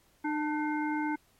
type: harmonic tone with a mistuned harmonic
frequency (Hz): 302.9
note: D#4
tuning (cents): -46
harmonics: 1 / 3 / 5 / 7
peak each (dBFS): -30 / -34 / -39 / -41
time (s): 0.24-1.16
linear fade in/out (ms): 10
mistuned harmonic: 3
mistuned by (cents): -39
effects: pink hiss -66 dBFS RMS until 1.39 s + MP3 64 kbps